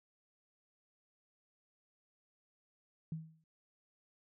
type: tone with exponential decay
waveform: sine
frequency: 160 Hz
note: D#3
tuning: 49 cents sharp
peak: -35 dBFS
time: 3.12-3.44 s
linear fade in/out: 2 ms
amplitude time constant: 69 ms
effects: none